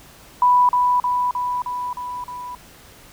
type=tone with echo; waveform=sine; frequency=987.8 Hz; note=B5; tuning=in tune; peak=-11 dBFS; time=0.42-0.69 s; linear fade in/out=2 ms; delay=310 ms; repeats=6; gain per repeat=-3 dB; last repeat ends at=2.55 s; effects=pink hiss -46 dBFS RMS until 3.12 s